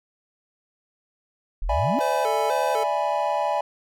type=exponential sweep; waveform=sine; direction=up; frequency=31.39 to 301.7 Hz; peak=-23 dBFS; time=1.62-1.99 s; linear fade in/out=0 ms
type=chord; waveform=triangle; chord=E dominant seventh; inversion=third; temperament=equal; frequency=587.3 / 659.3 / 830.6 / 987.8 Hz; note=D5 / E5 / G#5 / B5; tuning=0 / 0 / 0 / 0 cents; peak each=-25 / -26 / -23 / -27 dBFS; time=1.69-3.61 s; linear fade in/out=5 ms
type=tone with vibrato; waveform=square; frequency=475.9 Hz; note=A#4; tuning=36 cents sharp; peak=-27 dBFS; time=2-2.84 s; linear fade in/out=10 ms; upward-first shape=square; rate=2 Hz; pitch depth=130 cents each way
effects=none